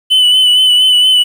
triangle tone with vibrato, 3001 Hz, F#7, 24 cents sharp, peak -4 dBFS, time 0.1-1.24 s, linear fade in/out 20 ms, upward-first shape sine, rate 4.3 Hz, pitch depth 31 cents each way, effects 7-bit

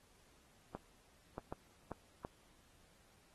clicks, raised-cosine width 1 ms, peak -29 dBFS, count 5, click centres 0.75 / 1.381 / 1.525 / 1.917 / 2.249 s, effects pink hiss -69 dBFS RMS until 3.34 s + AAC 32 kbps

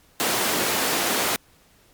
pink high-pass noise, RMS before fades -23 dBFS, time 0.2-1.36 s, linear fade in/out 0 ms, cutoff 280 Hz, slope 12 dB/octave, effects pink hiss -57 dBFS RMS until 1.93 s + MP3 96 kbps

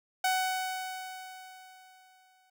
sawtooth tone with exponential decay, 748 Hz, F#5, 19 cents sharp, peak -21 dBFS, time 0.24-2.5 s, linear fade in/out 5 ms, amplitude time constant 490 ms, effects none

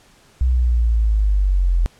sine linear sweep, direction down, 64 to 41.94 Hz, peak -13 dBFS, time 0.41-1.86 s, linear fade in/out 0 ms, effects pink hiss -52 dBFS RMS until 1.99 s + low-pass 10000 Hz 12 dB/octave

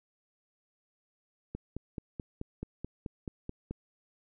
click train, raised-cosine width 3 ms, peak -24 dBFS, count 11, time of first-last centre 1.55-3.71 s, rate 4.63 Hz, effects none

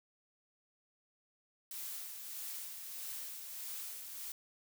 blue noise with tremolo, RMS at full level -43 dBFS, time 1.71-4.32 s, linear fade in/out 2 ms, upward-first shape sine, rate 1.6 Hz, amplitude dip 40%, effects none

